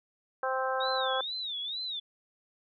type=harmonic tone; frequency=261.6 Hz; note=C4; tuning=in tune; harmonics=2 / 3 / 4 / 5 / 6; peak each=-32 / -34 / -35 / -36 / -37 dBFS; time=0.43-1.21 s; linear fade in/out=2 ms
type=tone with vibrato; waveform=sine; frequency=3695 Hz; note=A#7; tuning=16 cents flat; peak=-33 dBFS; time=0.8-2 s; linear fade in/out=10 ms; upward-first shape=sine; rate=2.2 Hz; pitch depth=170 cents each way
effects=none